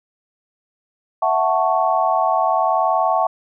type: chord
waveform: sine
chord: F# minor seventh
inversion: third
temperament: equal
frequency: 659.3 / 740 / 880 / 1108.7 Hz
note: E5 / F#5 / A5 / C#6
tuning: 0 / 0 / 0 / 0 cents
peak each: -20 / -19 / -21 / -21 dBFS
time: 1.22-3.27 s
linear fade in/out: 5 ms
effects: none